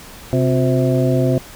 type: harmonic tone with a mistuned harmonic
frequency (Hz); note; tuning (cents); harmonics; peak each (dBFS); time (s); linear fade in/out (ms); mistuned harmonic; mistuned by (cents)
130; C3; -11; 1 / 2 / 3 / 4 / 5; -16 / -19 / -21 / -22 / -23; 0.33-1.38; 0; 3; -130
effects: pink hiss -38 dBFS RMS until 1.55 s